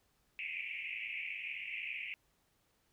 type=band-pass noise; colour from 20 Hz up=white; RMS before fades=-42 dBFS; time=0.39-2.14 s; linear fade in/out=0 ms; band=2100 to 2700 Hz; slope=96 dB/octave; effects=pink hiss -75 dBFS RMS until 2.92 s